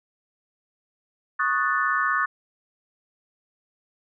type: chord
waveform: sine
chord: D# half-diminished seventh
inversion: third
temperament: equal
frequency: 1108.7 / 1244.5 / 1480 / 1760 Hz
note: C#6 / D#6 / F#6 / A6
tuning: 0 / 0 / 0 / 0 cents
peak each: -26 dBFS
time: 1.39-2.26 s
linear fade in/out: 10 ms
effects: none